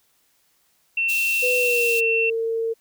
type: tone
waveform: sine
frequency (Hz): 2700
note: E7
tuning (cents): +41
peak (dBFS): -19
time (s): 0.97-2.3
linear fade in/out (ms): 5
type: high-pass noise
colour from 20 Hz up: white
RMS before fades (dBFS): -31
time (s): 1.08-2.01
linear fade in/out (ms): 20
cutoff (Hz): 2700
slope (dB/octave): 48
type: tone with pitch glide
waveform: sine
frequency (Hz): 498 to 454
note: B4 to A#4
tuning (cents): +14 to -46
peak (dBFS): -21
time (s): 1.42-2.74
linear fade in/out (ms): 20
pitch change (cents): -160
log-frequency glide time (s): 1.57-2.06
effects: white hiss -64 dBFS RMS until 2.8 s